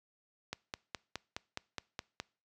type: click train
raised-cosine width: 0.2 ms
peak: -20 dBFS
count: 9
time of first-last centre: 0.53-2.2 s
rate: 4.79 Hz
effects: noise-tail reverb RT60 0.4 s tail -24 dB re dry + high-pass 60 Hz 12 dB/octave